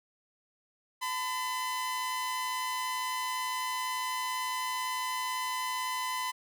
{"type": "tone pair together", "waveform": "sawtooth", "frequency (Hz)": [894.1, 1012], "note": ["A5", "B5"], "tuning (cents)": [28, 42], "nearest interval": "major second", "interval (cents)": 214, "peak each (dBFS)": [-38, -28], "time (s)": [1.01, 6.32], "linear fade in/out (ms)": 20, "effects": []}